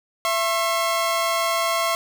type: tone pair together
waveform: sawtooth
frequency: 669.4 / 1080 Hz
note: E5 / C#6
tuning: +26 / -45 cents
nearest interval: minor sixth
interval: 829 cents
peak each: -19 dBFS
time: 0.25-1.95 s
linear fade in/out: 0 ms
effects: 9-bit